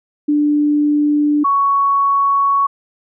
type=tone pair in turn; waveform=sine; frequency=295.3 / 1114.9 Hz; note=D4 / C#6; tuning=+10 / +10 cents; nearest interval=octave + major seventh; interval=2300 cents; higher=second; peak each=-11 dBFS; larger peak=neither; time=0.28-1.44 / 1.44-2.67 s; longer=second; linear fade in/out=10 ms; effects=none